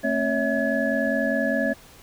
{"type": "tone cluster", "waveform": "sine", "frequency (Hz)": [223.6, 268.5, 560, 650, 1697], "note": ["A3", "C4", "C#5", "E5", "G#6"], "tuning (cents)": [28, 45, 18, -24, 37], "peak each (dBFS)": -27, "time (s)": [0.03, 1.74], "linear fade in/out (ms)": 20, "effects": ["pink hiss -49 dBFS RMS until 2.02 s"]}